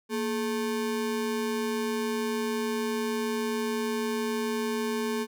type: ring-modulated tone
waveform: square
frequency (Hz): 329.6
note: E4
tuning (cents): 0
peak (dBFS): -25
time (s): 0.09-5.27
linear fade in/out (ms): 50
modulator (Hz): 96.7
effects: none